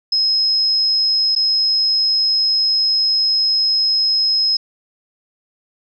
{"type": "tone with dropouts", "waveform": "sine", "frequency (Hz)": 5130, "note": "E8", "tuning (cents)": -48, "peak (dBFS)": -13, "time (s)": [0.12, 4.57], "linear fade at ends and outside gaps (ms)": 5, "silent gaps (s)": [1.352, 1.361], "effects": []}